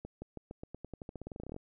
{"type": "accelerating click train", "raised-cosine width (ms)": 2, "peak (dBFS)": -29, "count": 22, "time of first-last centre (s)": [0.05, 1.564], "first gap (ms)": 170, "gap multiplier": 0.9, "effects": []}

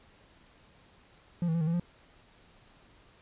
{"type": "tone with pitch steps", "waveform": "triangle", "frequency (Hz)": [173.3, 162, 168.5, 155.9, 167.3, 174.2], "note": ["F3", "E3", "E3", "D#3", "E3", "F3"], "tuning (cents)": [-13, -30, 38, 4, 26, -4], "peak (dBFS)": -24, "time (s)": [1.42, 1.798], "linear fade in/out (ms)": 2, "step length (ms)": 63, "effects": ["pink hiss -60 dBFS RMS until 3.21 s", "resampled to 8000 Hz"]}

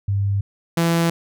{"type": "tone pair in turn", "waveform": ["sine", "sawtooth"], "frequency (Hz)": [99.7, 167.67], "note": ["G2", "E3"], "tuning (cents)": [30, 30], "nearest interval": "major sixth", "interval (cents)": 900, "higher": "second", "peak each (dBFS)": [-17, -12], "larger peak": "second", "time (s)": [[0.08, 0.41], [0.77, 1.1]], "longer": "neither", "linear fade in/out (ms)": 5, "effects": []}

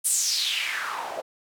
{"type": "noise with band-pass filter sweep", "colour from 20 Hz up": "white", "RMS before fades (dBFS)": -27, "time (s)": [0.04, 1.22], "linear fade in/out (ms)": 20, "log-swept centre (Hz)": [10000, 560], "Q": 4.4, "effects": []}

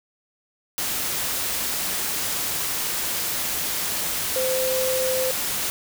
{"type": "tone in noise", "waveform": "sine", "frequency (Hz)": 517, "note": "C5", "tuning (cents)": -21, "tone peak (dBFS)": -22, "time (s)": [4.36, 5.31], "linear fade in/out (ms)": 0, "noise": "white", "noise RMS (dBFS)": -26, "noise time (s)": [0.78, 5.7], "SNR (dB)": 1, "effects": []}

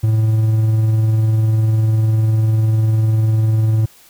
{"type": "tone with tremolo", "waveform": "triangle", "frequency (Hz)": 110, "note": "A2", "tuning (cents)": 0, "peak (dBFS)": -8, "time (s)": [0.03, 3.86], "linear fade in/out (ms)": 10, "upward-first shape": "sine", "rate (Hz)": 20, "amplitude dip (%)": 30, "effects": ["white hiss -47 dBFS RMS until 4.09 s"]}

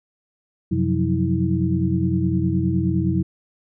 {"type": "tone cluster", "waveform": "sine", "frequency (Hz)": [90.8, 129.3, 175.5, 185.2, 322.1], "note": ["F#2", "C3", "F3", "F#3", "E4"], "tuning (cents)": [-32, -20, 9, 2, -40], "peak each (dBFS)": -24, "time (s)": [0.71, 3.23], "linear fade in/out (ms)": 10, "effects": []}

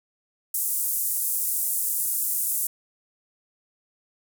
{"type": "band-pass noise", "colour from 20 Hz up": "white", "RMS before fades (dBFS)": -26, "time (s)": [0.54, 2.67], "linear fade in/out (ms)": 5, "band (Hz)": [8400, 16000], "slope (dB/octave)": 24, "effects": []}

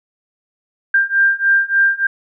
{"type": "beating tone pair", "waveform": "sine", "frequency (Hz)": [1588, 1591.4], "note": ["G6", "G6"], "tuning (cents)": [22, 26], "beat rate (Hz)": 3.4, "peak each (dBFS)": [-15, -14], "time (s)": [0.94, 2.07], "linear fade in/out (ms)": 5, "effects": []}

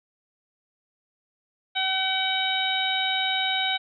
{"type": "harmonic tone", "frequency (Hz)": 760, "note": "F#5", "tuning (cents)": 46, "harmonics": [1, 2, 3, 4, 5], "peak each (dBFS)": [-29, -31, -30, -29, -27], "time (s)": [1.75, 3.78], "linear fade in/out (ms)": 20, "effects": []}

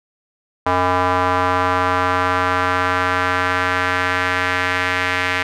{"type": "tone with band-pass filter sweep", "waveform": "square", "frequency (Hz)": 90.8, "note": "F#2", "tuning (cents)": -32, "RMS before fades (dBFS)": -18, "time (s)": [0.66, 5.43], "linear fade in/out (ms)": 5, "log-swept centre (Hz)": [1000, 2000], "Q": 2, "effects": []}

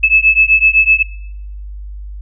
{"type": "beating tone pair", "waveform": "sine", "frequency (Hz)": [2603, 2610.9], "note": ["E7", "E7"], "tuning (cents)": [-22, -17], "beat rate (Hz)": 7.9, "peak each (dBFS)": -10, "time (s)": [0.03, 1.03], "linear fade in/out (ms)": 10, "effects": ["noise-tail reverb RT60 0.8 s tail -22 dB re dry", "added 50 Hz sine -25 dBFS peak until 2.21 s"]}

